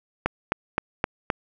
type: click train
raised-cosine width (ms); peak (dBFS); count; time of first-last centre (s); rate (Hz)
0.5; -6; 5; 0.26-1.302; 3.84
effects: none